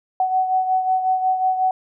sine beating tone pair, 748 / 753.5 Hz, F#5 / F#5, +19 / +31 cents, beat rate 5.5 Hz, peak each -17 / -25 dBFS, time 0.2-1.71 s, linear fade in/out 2 ms, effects none

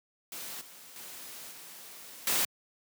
white noise with level steps, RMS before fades -41 / -51 / -45 / -48 / -28 dBFS, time 0.32-2.45 s, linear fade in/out 2 ms, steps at 0.61 / 0.96 / 1.51 / 2.27 s, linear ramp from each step 2 ms, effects high-pass 150 Hz 12 dB/octave

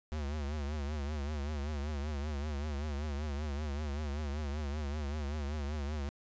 square tone with vibrato, 73.42 Hz, D2, in tune, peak -35 dBFS, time 0.12-6.09 s, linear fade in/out 0 ms, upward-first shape triangle, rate 5.2 Hz, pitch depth 120 cents each way, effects resampled to 16000 Hz

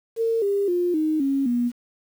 sine tone with pitch steps, 455.5 / 401.1 / 353.3 / 311.1 / 274 / 241.3 Hz, A#4 / G4 / F4 / D#4 / C#4 / B3, -40 / +40 / +20 / 0 / -20 / -40 cents, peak -19 dBFS, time 0.16-1.72 s, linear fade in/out 50 ms, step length 260 ms, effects 8-bit

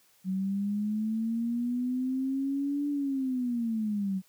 sine linear two-way sweep, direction up then down, 185.7 to 290.4 to 185.7 Hz, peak -27 dBFS, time 0.24-4.22 s, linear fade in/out 50 ms, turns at 2.89 s, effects white hiss -64 dBFS RMS until 4.28 s + high-pass 80 Hz 12 dB/octave

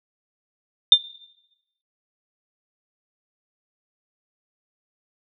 sine tone with exponential decay, 3600 Hz, A7, 39 cents sharp, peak -3 dBFS, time 0.92-1.02 s, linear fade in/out 2 ms, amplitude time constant 21 ms, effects noise-tail reverb RT60 0.9 s tail -17 dB re dry

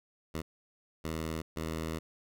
10% pulse tone bursts at uneven times, 80.2 Hz, E2, 47 cents flat, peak -26 dBFS, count 3, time 0.34-0.42 / 1.04-1.42 / 1.56-1.99 s, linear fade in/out 10 ms, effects none

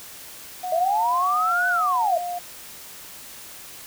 sine tone with vibrato, 718 Hz, F5, 48 cents sharp, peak -26 dBFS, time 0.63-2.39 s, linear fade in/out 10 ms, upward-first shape square, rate 1.7 Hz, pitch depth 26 cents each way
sine linear two-way sweep, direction up then down, 630 to 1512 to 630 Hz, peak -19 dBFS, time 0.72-2.18 s, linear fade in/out 5 ms, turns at 1.68 s
effects white hiss -41 dBFS RMS until 3.86 s

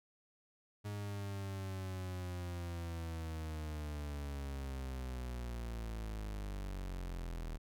40% pulse linear sweep, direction down, 103.83 to 39.6 Hz, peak -39 dBFS, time 0.84-7.58 s, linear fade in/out 20 ms, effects none

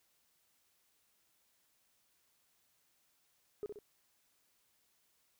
sine tone with echo, 415.3 Hz, G#4, in tune, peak -35 dBFS, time 3.63-3.66 s, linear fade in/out 0 ms, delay 64 ms, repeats 2, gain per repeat -6 dB, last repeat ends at 3.788 s, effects tanh soft clip ceiling -34 dBFS + white hiss -75 dBFS RMS until 5.39 s

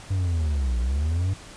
triangle linear two-way sweep, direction down then up, 98.1 to 57.8 to 98.1 Hz, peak -19 dBFS, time 0.1-1.34 s, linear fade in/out 10 ms, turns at 0.79 s, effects pink hiss -44 dBFS RMS until 1.56 s + resampled to 22050 Hz

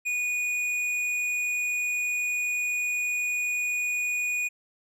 sine tone with hard clipping, 2463 Hz, D#7, 18 cents flat, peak -27 dBFS, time 0.05-4.49 s, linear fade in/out 20 ms, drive 8 dB, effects none

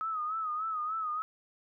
sine tone with vibrato, 1269 Hz, D#6, 34 cents sharp, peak -31 dBFS, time 0.01-1.22 s, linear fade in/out 0 ms, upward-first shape sine, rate 3.4 Hz, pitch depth 74 cents each way, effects none

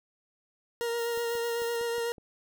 40% pulse tone with vibrato, 468.4 Hz, A#4, 8 cents sharp, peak -28 dBFS, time 0.81-2.12 s, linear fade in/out 0 ms, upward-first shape sine, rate 8 Hz, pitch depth 18 cents each way
violet noise with tremolo, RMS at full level -46 dBFS, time 0.98-1.77 s, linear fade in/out 5 ms, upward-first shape sine, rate 6.4 Hz, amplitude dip 50%
clicks, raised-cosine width 2 ms, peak -36 dBFS, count 6, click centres 1.175 / 1.353 / 1.619 / 1.812 / 1.982 / 2.182 s
effects none

